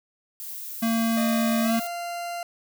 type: noise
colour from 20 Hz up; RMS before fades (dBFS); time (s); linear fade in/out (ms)
violet; -36; 0.4-1.87; 0
type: tone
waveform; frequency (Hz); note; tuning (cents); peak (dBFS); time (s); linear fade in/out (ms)
square; 227.6; A#3; -41; -22; 0.82-1.8; 10
type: tone with pitch glide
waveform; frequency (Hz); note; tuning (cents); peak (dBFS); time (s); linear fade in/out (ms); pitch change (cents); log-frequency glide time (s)
40% pulse; 614 to 693.2; D#5 to F5; -23 to -13; -29; 1.17-2.43; 2; +210; 1.61-1.74
effects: none